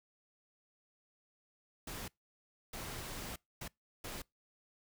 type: noise bursts at uneven times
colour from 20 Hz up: pink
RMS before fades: -44 dBFS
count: 4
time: 1.87-2.08 / 2.73-3.36 / 3.61-3.68 / 4.04-4.22 s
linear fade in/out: 5 ms
effects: noise-tail reverb RT60 0.2 s tail -25 dB re dry